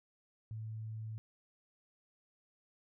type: tone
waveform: sine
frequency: 110 Hz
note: A2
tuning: in tune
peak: -40 dBFS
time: 0.51-1.18 s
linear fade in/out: 0 ms
effects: none